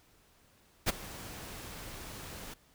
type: noise with ADSR envelope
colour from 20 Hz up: pink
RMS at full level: -25 dBFS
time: 0.86-2.54 s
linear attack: 31 ms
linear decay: 17 ms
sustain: -20 dB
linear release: 5 ms
effects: pink hiss -65 dBFS RMS until 2.74 s